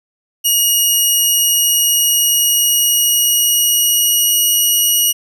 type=tone with pitch glide; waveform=10% pulse; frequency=2878 to 2901 Hz; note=F#7 to F#7; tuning=-49 to -35 cents; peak=-3 dBFS; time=0.44-5.13 s; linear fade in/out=20 ms; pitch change=+14 cents; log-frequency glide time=0.76-4.59 s; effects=none